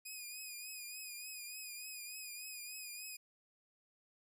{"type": "tone with vibrato", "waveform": "10% pulse", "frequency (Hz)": 2480, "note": "D#7", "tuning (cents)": -6, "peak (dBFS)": -37, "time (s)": [0.05, 3.17], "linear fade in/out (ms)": 10, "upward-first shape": "triangle", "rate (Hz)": 3.4, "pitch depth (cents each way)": 62, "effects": []}